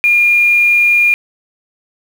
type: tone with quantisation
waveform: sine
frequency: 2415 Hz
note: D7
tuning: 48 cents sharp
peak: -7 dBFS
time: 0.04-1.14 s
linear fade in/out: 0 ms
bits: 5
effects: none